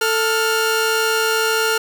sawtooth tone pair together, 443.1 / 1410.8 Hz, A4 / F6, +12 / +17 cents, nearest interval octave + minor sixth, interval 2005 cents, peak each -15 dBFS, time 0.01-1.78 s, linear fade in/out 5 ms, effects none

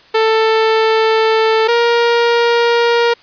sawtooth tone pair in turn, 442.8 / 470.9 Hz, A4 / A#4, +11 / +18 cents, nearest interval minor second, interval 107 cents, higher second, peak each -6 dBFS, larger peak neither, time 0.14-1.68 / 1.68-3.14 s, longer first, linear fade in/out 10 ms, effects white hiss -45 dBFS RMS until 3.22 s + resampled to 11025 Hz

